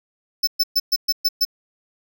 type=tone bursts; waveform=square; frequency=5274 Hz; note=E8; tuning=in tune; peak=-15 dBFS; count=7; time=0.43-1.451 s; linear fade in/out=10 ms; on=43 ms; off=120 ms; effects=none